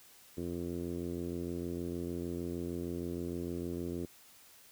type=tone with low-pass filter; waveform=10% pulse; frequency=86.5 Hz; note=F2; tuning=16 cents flat; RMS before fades=-38 dBFS; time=0.37-4.06 s; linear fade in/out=10 ms; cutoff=360 Hz; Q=1.9; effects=white hiss -59 dBFS RMS until 4.71 s